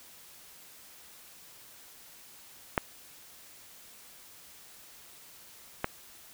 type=clicks; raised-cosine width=0.5 ms; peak=-9 / -13 dBFS; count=2; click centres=2.778 / 5.844 s; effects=white hiss -53 dBFS RMS until 6.33 s